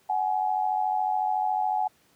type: tone pair together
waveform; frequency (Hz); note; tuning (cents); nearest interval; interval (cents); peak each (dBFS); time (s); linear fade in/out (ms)
sine; 748.1 / 842; F#5 / G#5; +19 / +24; major second; 205; -26 / -26; 0.09-1.88; 10
effects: pink hiss -63 dBFS RMS until 2.15 s + high-pass 100 Hz 12 dB/octave